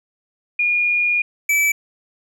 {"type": "tone pair in turn", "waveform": ["sine", "square"], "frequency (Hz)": [2432, 2307], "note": ["D#7", "D7"], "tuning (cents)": [-40, -31], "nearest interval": "minor second", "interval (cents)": 91, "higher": "first", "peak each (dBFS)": -15, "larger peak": "neither", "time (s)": [[0.59, 1.22], [1.49, 1.72]], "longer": "first", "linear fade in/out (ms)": 5, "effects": []}